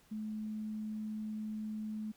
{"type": "tone", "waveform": "sine", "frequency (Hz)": 215.2, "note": "A3", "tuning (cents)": -38, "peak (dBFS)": -37, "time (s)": [0.11, 2.12], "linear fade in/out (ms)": 10, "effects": ["pink hiss -66 dBFS RMS until 2.16 s"]}